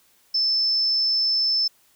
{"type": "tone", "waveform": "triangle", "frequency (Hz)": 5274, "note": "E8", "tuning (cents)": 0, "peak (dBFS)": -15, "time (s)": [0.34, 1.68], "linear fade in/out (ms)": 10, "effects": ["tanh soft clip ceiling -17 dBFS", "white hiss -60 dBFS RMS until 1.95 s"]}